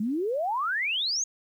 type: exponential sweep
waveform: sine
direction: up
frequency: 200 to 6740 Hz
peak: -25 dBFS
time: 0-1.24 s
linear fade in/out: 5 ms
effects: 10-bit